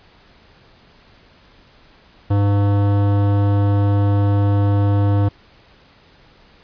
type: tone with hard clipping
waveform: sine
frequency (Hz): 101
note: G#2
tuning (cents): -48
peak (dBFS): -15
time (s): 2.3-5.29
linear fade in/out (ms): 10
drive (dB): 17
effects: pink hiss -50 dBFS RMS until 6.63 s + resampled to 11025 Hz